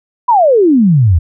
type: exponential sweep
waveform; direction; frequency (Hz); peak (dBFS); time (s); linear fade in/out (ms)
sine; down; 1019 to 76.7; -5; 0.28-1.19; 10
effects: none